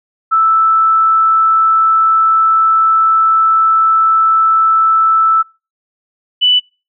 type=tone pair in turn; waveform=sine; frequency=1318 / 2979 Hz; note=E6 / F#7; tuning=-1 / +11 cents; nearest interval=octave + major second; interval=1412 cents; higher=second; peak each=-7 dBFS; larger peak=neither; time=0.31-5.43 / 6.41-6.6 s; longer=first; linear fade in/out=20 ms; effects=noise-tail reverb RT60 0.3 s tail -25 dB re dry